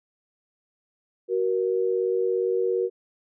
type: tone pair together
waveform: sine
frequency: 374.7 / 472.1 Hz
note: F#4 / A#4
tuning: +22 / +22 cents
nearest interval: major third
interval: 400 cents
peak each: -24 dBFS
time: 1.28-2.9 s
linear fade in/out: 50 ms
effects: none